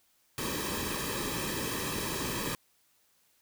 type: noise with comb filter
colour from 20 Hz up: pink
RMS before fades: -34 dBFS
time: 0.38-2.55 s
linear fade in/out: 0 ms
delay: 1.4 ms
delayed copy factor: -0.75
effects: white hiss -69 dBFS RMS until 3.41 s